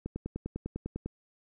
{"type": "click train", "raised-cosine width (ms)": 3, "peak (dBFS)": -22, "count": 11, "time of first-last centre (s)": [0.06, 1.06], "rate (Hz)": 10, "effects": []}